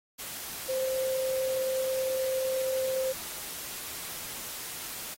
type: tone in noise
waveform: sine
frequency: 523.3 Hz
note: C5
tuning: in tune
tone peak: -27 dBFS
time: 0.68-3.13 s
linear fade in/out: 20 ms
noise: white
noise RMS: -39 dBFS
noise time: 0.18-5.15 s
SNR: +9 dB
effects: AAC 48 kbps